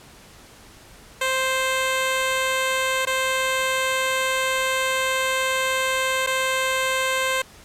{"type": "tone with dropouts", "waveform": "10% pulse", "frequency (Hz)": 523.3, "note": "C5", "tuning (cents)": 0, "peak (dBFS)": -12, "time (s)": [1.21, 7.42], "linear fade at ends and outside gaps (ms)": 5, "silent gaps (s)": [[3.053, 3.07], [6.265, 6.271]], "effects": ["pink hiss -47 dBFS RMS until 7.64 s", "low-pass 12000 Hz 12 dB/octave"]}